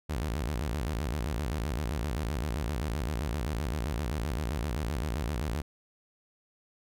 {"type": "tone with vibrato", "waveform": "sawtooth", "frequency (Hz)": 65.41, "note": "C2", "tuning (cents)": 0, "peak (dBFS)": -26, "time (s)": [0.09, 5.62], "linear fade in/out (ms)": 10, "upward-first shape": "square", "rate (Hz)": 7.7, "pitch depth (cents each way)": 270, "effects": []}